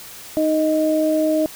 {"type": "tone pair together", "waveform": "sine", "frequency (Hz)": [311.1, 623.7], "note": ["D#4", "D#5"], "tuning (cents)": [0, 4], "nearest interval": "octave", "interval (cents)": 1204, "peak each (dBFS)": [-18, -18], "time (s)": [0.37, 1.46], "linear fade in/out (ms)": 0, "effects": ["white hiss -38 dBFS RMS until 1.55 s"]}